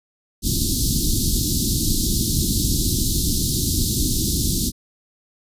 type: band-stop noise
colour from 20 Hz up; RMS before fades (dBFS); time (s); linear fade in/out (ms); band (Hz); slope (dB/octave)
pink; -20; 0.42-4.72; 50; 340 to 3800; 48
effects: resampled to 32000 Hz